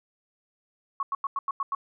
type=tone bursts; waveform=sine; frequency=1105 Hz; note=C#6; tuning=6 cents flat; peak=-25 dBFS; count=7; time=1-1.749 s; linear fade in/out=2 ms; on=29 ms; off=91 ms; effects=none